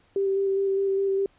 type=tone with vibrato; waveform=sine; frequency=390.8 Hz; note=G4; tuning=5 cents flat; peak=-21 dBFS; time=0.16-1.26 s; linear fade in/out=2 ms; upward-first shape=square; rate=4.9 Hz; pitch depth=12 cents each way; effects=pink hiss -62 dBFS RMS until 1.38 s + resampled to 8000 Hz